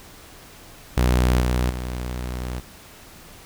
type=tone with level steps; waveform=sawtooth; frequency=61.74 Hz; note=B1; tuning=in tune; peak=-12 / -15 / -23 dBFS; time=0.97-2.6 s; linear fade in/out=5 ms; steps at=1.41 / 1.7 s; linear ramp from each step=5 ms; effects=pink hiss -45 dBFS RMS until 3.45 s